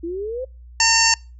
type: exponential sweep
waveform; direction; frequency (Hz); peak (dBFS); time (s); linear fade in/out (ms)
sine; up; 325.7 to 532; -24; 0.03-0.45; 10
type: harmonic tone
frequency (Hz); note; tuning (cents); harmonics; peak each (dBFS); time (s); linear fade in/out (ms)
909; A#5; -44; 1 / 2 / 3 / 5 / 6 / 7 / 8; -21 / -21 / -21 / -21 / -21 / -21 / -21; 0.8-1.14; 2
effects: noise-tail reverb RT60 0.3 s tail -26 dB re dry + added 60 Hz sine -39 dBFS peak until 1.39 s